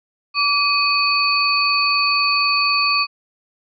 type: tone cluster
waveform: sine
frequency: 1153 / 2509 / 4488 Hz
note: D6 / D#7 / C#8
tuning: -32 / +14 / +21 cents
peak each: -19 dBFS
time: 0.34-3.07 s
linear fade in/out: 50 ms
effects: none